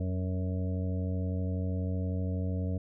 harmonic tone with a mistuned harmonic, 92.5 Hz, F#2, in tune, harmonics 1 / 2 / 3 / 5 / 6 / 7, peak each -30 / -36 / -40 / -44 / -46 / -47 dBFS, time 0-2.78 s, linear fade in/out 5 ms, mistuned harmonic 1, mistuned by -70 cents, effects none

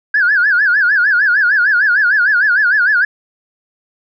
sine tone with vibrato, 1568 Hz, G6, in tune, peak -8 dBFS, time 0.14-3.05 s, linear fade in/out 5 ms, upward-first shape sine, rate 6.6 Hz, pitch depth 180 cents each way, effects tanh soft clip ceiling -4 dBFS

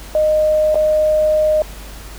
sine tone with dropouts, 616 Hz, D#5, 17 cents flat, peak -11 dBFS, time 0.15-1.62 s, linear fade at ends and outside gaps 1 ms, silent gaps 0.745-0.755 s, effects added 50 Hz sine -32 dBFS peak until 2.18 s + pink hiss -37 dBFS RMS until 2.18 s

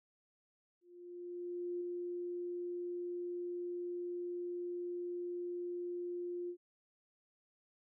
sine tone with ADSR envelope, 352 Hz, F4, 14 cents sharp, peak -36 dBFS, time 0.81-6.57 s, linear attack 1000 ms, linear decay 4 ms, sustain -2 dB, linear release 77 ms, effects none

